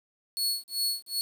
sawtooth tone with tremolo, 4380 Hz, C#8, 22 cents flat, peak -22 dBFS, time 0.37-1.21 s, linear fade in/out 0 ms, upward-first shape sine, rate 2.6 Hz, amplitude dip 100%, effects 9-bit

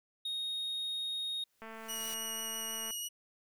triangle tone, 3729 Hz, A#7, in tune, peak -33 dBFS, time 0.25-1.44 s, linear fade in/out 5 ms
white noise with exponential growth, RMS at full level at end -45 dBFS, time 1.35-2.14 s, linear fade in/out 0 ms, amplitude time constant 170 ms
click train, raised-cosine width 0.5 ms, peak -33 dBFS, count 288, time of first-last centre 1.62-2.907 s, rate 223 Hz
15% pulse tone with vibrato, 2904 Hz, F#7, 33 cents flat, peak -30 dBFS, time 1.88-3.09 s, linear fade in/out 20 ms, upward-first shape sine, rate 6.1 Hz, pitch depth 9 cents each way
effects none

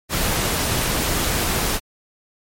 pink noise, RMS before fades -21 dBFS, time 0.09-1.8 s, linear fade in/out 50 ms, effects MP3 64 kbps

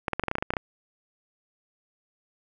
clicks, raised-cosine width 0.5 ms, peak -11 dBFS, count 12, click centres 0.082 / 0.133 / 0.196 / 0.237 / 0.283 / 0.314 / 0.354 / 0.384 / 0.425 / 0.505 / 0.537 / 0.568 s, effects none

